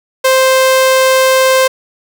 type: tone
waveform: sawtooth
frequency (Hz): 523.3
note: C5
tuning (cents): 0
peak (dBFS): -3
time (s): 0.24-1.68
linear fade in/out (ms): 10
effects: none